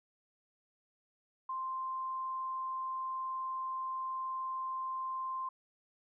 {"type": "tone", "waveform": "sine", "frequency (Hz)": 1046.5, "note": "C6", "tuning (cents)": 0, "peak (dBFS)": -35, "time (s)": [1.49, 5.49], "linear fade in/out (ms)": 5, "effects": []}